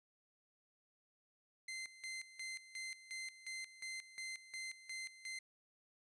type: tone with tremolo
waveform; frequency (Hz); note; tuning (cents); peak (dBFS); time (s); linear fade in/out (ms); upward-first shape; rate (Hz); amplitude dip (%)
sawtooth; 2075; C7; -15; -40; 1.68-5.39; 5; square; 2.8; 80
effects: resampled to 24000 Hz